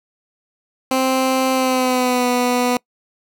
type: tone with pitch glide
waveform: 15% pulse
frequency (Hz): 261.6 to 246.9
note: C4 to B3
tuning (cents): 0 to 0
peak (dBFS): -9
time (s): 0.91-2.77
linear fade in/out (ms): 2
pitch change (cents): -100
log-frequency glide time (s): 1.53-2.27
effects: noise-tail reverb RT60 0.1 s tail -25 dB re dry